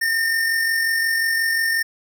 square tone with amplitude modulation, 1816 Hz, A#6, 46 cents flat, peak -17 dBFS, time 0.01-1.83 s, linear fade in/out 10 ms, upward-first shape sine, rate 45.6 Hz, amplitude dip 35%, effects none

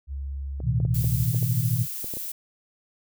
sine tone, 68.9 Hz, C#2, 10 cents flat, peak -29 dBFS, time 0.07-1.28 s, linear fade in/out 50 ms
clicks, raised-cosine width 2 ms, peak -24 dBFS, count 9, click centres 0.603 / 0.802 / 0.851 / 1.044 / 1.346 / 1.428 / 2.044 / 2.138 / 2.17 s
sine chord, A suspended second, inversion none, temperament equal with one note detuned, 110 / 123.47 / 161.05 Hz, A2 / B2 / E3, 0 / 0 / -40 cents, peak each -27 / -23 / -29 dBFS, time 0.62-1.87 s, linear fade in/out 50 ms
violet noise, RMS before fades -33 dBFS, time 0.94-2.32 s, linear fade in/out 5 ms
effects none

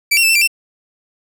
sawtooth tone with pitch steps, 2319 / 2735 / 2638 / 2682 / 2360 / 2690 Hz, D7 / F7 / E7 / E7 / D7 / E7, -22 / -37 / +1 / +29 / +8 / +34 cents, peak -7 dBFS, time 0.11-0.476 s, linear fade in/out 10 ms, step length 61 ms, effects none

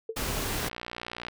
sine tone with exponential decay, 447.1 Hz, A4, 28 cents sharp, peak -26 dBFS, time 0.09-0.17 s, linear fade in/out 5 ms, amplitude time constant 17 ms
pink noise, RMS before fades -31 dBFS, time 0.16-0.69 s, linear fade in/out 10 ms
click train, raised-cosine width 0.3 ms, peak -20 dBFS, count 46, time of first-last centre 0.53-1.284 s, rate 59.7 Hz
effects none

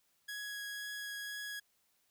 sawtooth tone with vibrato, 1665 Hz, G#6, 4 cents sharp, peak -37 dBFS, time 0.28-1.6 s, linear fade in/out 10 ms, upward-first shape triangle, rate 2 Hz, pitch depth 8 cents each way, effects white hiss -75 dBFS RMS until 2.1 s

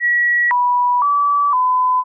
sine tone with pitch steps, 1924 / 980 / 1152 / 1009 Hz, B6 / B5 / D6 / B5, -46 / -14 / -34 / +37 cents, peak -12 dBFS, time 0-2.04 s, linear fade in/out 50 ms, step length 510 ms, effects none

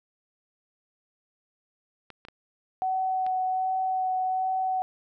clicks, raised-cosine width 0.3 ms, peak -27 dBFS, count 4, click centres 2.103 / 2.251 / 2.285 / 3.265 s
sine tone with vibrato, 750 Hz, F#5, 23 cents sharp, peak -24 dBFS, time 2.82-4.82 s, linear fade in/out 0 ms, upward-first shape sine, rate 1.3 Hz, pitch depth 11 cents each way
effects none

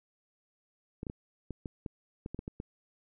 clicks, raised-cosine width 3 ms, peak -25 dBFS, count 11, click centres 1.031 / 1.068 / 1.099 / 1.507 / 1.658 / 1.862 / 2.261 / 2.346 / 2.391 / 2.479 / 2.601 s, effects none

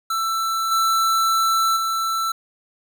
square tone with level steps, 1332 Hz, E6, 18 cents sharp, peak -21 / -17 / -21 dBFS, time 0.1-2.32 s, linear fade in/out 5 ms, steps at 0.71 / 1.76 s, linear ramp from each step 10 ms, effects none

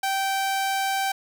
sawtooth tone, 778 Hz, G5, 13 cents flat, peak -19 dBFS, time 0.03-1.12 s, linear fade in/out 5 ms, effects none

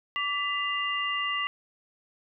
sine tone cluster, 1155 / 1995 / 2800 Hz, D6 / B6 / F7, -29 / +17 / +4 cents, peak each -31 dBFS, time 0.16-1.47 s, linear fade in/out 0 ms, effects none

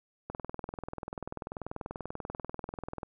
click train, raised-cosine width 1 ms, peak -23 dBFS, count 57, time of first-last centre 0.3-3.032 s, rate 20.5 Hz, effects none

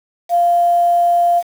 sine tone with quantisation, 695 Hz, F5, 9 cents flat, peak -10 dBFS, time 0.29-1.43 s, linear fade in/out 50 ms, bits 6, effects none

